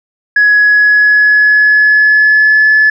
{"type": "tone with pitch glide", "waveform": "sine", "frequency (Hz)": [1679, 1724.2], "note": ["G#6", "A6"], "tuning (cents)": [18, -36], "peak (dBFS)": -3, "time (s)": [0.36, 2.9], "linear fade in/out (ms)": 5, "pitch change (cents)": 46, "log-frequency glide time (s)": [0.58, 2.69], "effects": ["tanh soft clip ceiling -1 dBFS"]}